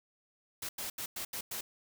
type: noise bursts at uneven times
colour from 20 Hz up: white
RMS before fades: -39 dBFS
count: 6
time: 0.62-0.69 / 0.78-0.9 / 0.98-1.06 / 1.16-1.25 / 1.33-1.41 / 1.51-1.61 s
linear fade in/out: 5 ms
effects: none